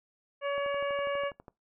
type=harmonic tone; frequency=565 Hz; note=C#5; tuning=33 cents sharp; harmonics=1 / 2 / 3 / 4 / 5; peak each=-30 / -36 / -40 / -42 / -44 dBFS; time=0.41-1.32 s; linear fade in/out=50 ms
type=click train; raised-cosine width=1 ms; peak=-32 dBFS; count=12; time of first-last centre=0.58-1.482 s; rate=12.2 Hz
effects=noise-tail reverb RT60 0.2 s tail -22 dB re dry